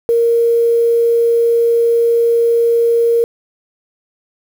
sine tone with quantisation, 466.2 Hz, A#4, in tune, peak -9 dBFS, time 0.09-3.24 s, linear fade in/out 0 ms, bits 6, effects none

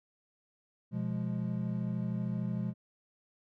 triangle chord, F diminished, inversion second, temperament equal, 123.47 / 174.61 / 207.7 Hz, Cb3 / F3 / Ab3, 0 / 0 / 0 cents, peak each -34 dBFS, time 0.91-2.74 s, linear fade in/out 50 ms, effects none

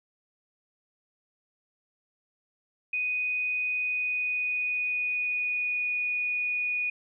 sine tone with pitch glide, 2489 to 2465 Hz, D#7 to D#7, 0 to -17 cents, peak -26 dBFS, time 2.93-6.9 s, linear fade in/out 5 ms, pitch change -17 cents, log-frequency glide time 3.78-5.88 s, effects none

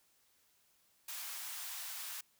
white high-pass noise, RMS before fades -44 dBFS, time 1.08-2.21 s, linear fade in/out 5 ms, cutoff 790 Hz, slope 24 dB/octave, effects white hiss -72 dBFS RMS until 2.39 s

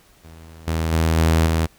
sawtooth tone with level steps, 81 Hz, E2, 30 cents flat, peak -36 / -16 / -12 / -10 / -13 dBFS, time 0.23-1.67 s, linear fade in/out 20 ms, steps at 0.67 / 0.92 / 1.17 / 1.46 s, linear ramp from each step 10 ms, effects pink hiss -54 dBFS RMS until 1.78 s

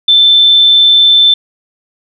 sine tone, 3538 Hz, A7, 9 cents sharp, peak -3 dBFS, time 0.08-1.34 s, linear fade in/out 5 ms, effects none

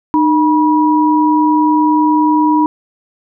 sine tone pair together, 305 / 968.3 Hz, D#4 / B5, -34 / -34 cents, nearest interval octave + minor sixth, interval 2000 cents, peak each -10 / -12 dBFS, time 0.14-2.66 s, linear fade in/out 0 ms, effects none

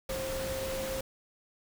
sine tone in noise, 530 Hz, C5, 22 cents sharp, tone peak -34 dBFS, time 0.09-1.01 s, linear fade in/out 5 ms, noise pink, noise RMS -38 dBFS, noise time 0.09-1.01 s, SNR +1 dB, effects none

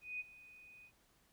sine tone with ADSR envelope, 2489 Hz, D#7, in tune, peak -38 dBFS, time 0.01-0.92 s, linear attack 190 ms, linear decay 26 ms, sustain -18 dB, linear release 71 ms, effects pink hiss -72 dBFS RMS until 1.32 s

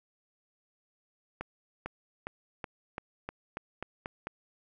accelerating click train, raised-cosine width 0.5 ms, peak -21 dBFS, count 10, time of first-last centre 1.41-4.27 s, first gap 450 ms, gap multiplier 0.91, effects none

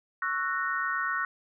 sine chord, F# dominant seventh, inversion second, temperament just, 1110 / 1332 / 1480 / 1850 Hz, C#6 / E6 / F#6 / A#6, +2 / +18 / 0 / -14 cents, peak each -33 / -34 / -31 / -33 dBFS, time 0.22-1.25 s, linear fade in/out 2 ms, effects none

